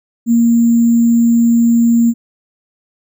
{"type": "tone with sample-and-hold", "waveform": "sine", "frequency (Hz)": 233.1, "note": "A#3", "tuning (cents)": 0, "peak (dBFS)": -7, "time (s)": [0.26, 2.14], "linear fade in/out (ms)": 50, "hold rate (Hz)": 7350, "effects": []}